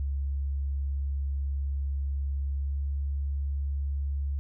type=tone with pitch glide; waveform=sine; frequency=69.3 to 70.02 Hz; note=C#2 to C#2; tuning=0 to +18 cents; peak=-27 dBFS; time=0-4.39 s; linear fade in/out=0 ms; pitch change=+18 cents; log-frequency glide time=2.6-2.77 s; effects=none